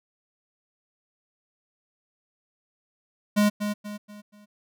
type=tone with echo; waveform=square; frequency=207.7 Hz; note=G#3; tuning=in tune; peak=-18 dBFS; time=3.36-3.5 s; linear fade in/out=20 ms; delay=240 ms; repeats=4; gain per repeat=-8 dB; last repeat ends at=4.46 s; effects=none

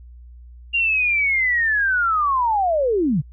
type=linear sweep; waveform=sine; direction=down; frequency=2802 to 123.47 Hz; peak=-16 dBFS; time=0.73-3.22 s; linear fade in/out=20 ms; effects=added 60 Hz sine -39 dBFS peak until 3.32 s

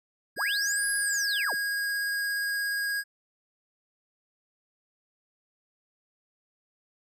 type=linear two-way sweep; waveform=sine; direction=up then down; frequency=47.88 to 11130 to 47.88 Hz; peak=-29 dBFS; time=0.36-1.55 s; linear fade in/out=50 ms; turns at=0.91 s
type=tone with vibrato; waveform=square; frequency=1639 Hz; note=G#6; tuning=23 cents flat; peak=-28 dBFS; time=0.36-3.04 s; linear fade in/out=50 ms; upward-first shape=sine; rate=17 Hz; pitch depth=8 cents each way
effects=none

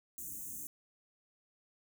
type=band-stop noise; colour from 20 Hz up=white; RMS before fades=-44 dBFS; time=0.18-0.67 s; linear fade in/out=0 ms; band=360 to 6200 Hz; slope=96 dB/octave; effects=none

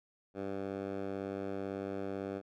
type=tone with band-pass filter; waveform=10% pulse; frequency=98 Hz; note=G2; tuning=in tune; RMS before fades=-39 dBFS; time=0.34-2.42 s; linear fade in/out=50 ms; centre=440 Hz; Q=0.74; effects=none

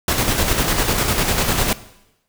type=noise with tremolo; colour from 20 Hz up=pink; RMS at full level=-17 dBFS; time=0.08-1.73 s; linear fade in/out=2 ms; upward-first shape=square; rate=10 Hz; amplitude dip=40%; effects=noise-tail reverb RT60 0.9 s tail -17 dB re dry

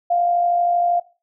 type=tone with amplitude modulation; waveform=sine; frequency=698.5 Hz; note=F5; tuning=in tune; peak=-13 dBFS; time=0.1-1 s; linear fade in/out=10 ms; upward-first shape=sine; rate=52.8 Hz; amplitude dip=40%; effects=noise-tail reverb RT60 0.3 s tail -18 dB re dry

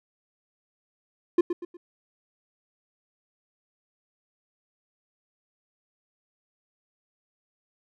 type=tone with echo; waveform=triangle; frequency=349.2 Hz; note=F4; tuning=in tune; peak=-13 dBFS; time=1.38-1.41 s; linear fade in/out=5 ms; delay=120 ms; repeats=3; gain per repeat=-9 dB; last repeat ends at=1.77 s; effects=none

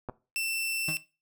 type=clicks; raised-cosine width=1 ms; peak=-22 dBFS; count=2; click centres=0.088 / 0.096 s
type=tone; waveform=sawtooth; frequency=2679 Hz; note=E7; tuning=27 cents sharp; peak=-25 dBFS; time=0.36-0.97 s; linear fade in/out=0 ms
type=tone with exponential decay; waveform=35% pulse; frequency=156.7 Hz; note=D#3; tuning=13 cents sharp; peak=-29 dBFS; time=0.88-1.03 s; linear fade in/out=5 ms; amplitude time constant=32 ms
effects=noise-tail reverb RT60 0.3 s tail -19 dB re dry

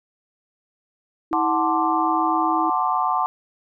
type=tone; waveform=sine; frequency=322.8 Hz; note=E4; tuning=36 cents flat; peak=-24 dBFS; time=1.31-2.7 s; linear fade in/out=5 ms
type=chord; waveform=sine; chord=D dominant seventh; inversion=first; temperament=equal; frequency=740 / 880 / 1046.5 / 1174.7 Hz; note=F#5 / A5 / C6 / D6; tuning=0 / 0 / 0 / 0 cents; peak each=-24 dBFS; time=1.33-3.26 s; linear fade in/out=0 ms
effects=none

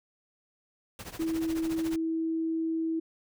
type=noise with tremolo; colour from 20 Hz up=pink; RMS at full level=-39 dBFS; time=0.99-1.96 s; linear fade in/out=2 ms; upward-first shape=triangle; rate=14 Hz; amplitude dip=90%
type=tone; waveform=sine; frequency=324.7 Hz; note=E4; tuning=26 cents flat; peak=-27 dBFS; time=1.19-3 s; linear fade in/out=10 ms
effects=none

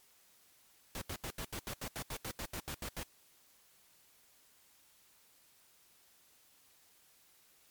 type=noise bursts; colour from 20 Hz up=pink; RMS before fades=-41 dBFS; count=15; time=0.95-3.031 s; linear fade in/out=0 ms; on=65 ms; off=79 ms; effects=white hiss -66 dBFS RMS until 7.7 s + MP3 96 kbps

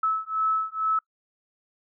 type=beating tone pair; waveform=sine; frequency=1300 / 1302.2 Hz; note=E6 / E6; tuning=-24 / -22 cents; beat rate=2.2 Hz; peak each=-26 dBFS; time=0.03-0.99 s; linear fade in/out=5 ms; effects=noise-tail reverb RT60 0.1 s tail -24 dB re dry

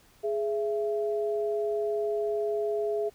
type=tone pair together; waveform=sine; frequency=418 / 668.3 Hz; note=G#4 / E5; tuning=+11 / +24 cents; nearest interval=minor sixth; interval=813 cents; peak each=-27 / -32 dBFS; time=0.23-3.1 s; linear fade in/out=20 ms; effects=pink hiss -60 dBFS RMS until 3.14 s

